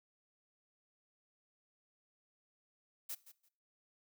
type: noise with echo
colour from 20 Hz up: blue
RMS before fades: -42 dBFS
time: 3.09-3.15 s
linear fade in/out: 10 ms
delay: 170 ms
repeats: 2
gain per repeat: -15 dB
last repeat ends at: 3.49 s
effects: noise-tail reverb RT60 0.5 s tail -20 dB re dry